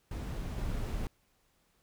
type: noise with level steps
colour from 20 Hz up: brown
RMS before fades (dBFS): -37 / -35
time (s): 0.11-1.07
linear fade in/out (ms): 2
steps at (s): 0.58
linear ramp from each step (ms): 2
effects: pink hiss -72 dBFS RMS until 1.82 s